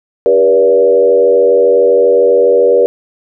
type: tone with frequency modulation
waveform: sine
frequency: 481.6 Hz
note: B4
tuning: 44 cents flat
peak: -5 dBFS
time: 0.26-2.86 s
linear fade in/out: 0 ms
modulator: 87.4 Hz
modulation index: 1
effects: none